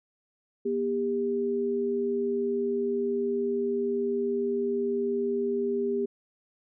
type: tone pair together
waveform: sine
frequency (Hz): 241.5 / 400.4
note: B3 / G4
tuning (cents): -39 / +37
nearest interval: major sixth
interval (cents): 876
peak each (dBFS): -31 / -26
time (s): 0.65-6.06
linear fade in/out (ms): 10
effects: none